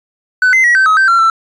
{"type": "tone with pitch steps", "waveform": "triangle", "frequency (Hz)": [1504, 2063, 1919, 1546, 1274, 1556, 1366, 1336], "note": ["F#6", "C7", "A#6", "G6", "D#6", "G6", "F6", "E6"], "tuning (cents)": [28, -25, 50, -24, 41, -13, -39, 23], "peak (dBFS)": -4, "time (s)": [0.42, 1.3], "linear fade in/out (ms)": 2, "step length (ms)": 110, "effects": ["tanh soft clip ceiling 0 dBFS", "resampled to 22050 Hz"]}